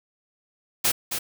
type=noise with echo; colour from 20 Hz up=white; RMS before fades=-21 dBFS; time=0.84-0.92 s; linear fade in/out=10 ms; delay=270 ms; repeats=1; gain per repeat=-7 dB; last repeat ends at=1.19 s; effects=none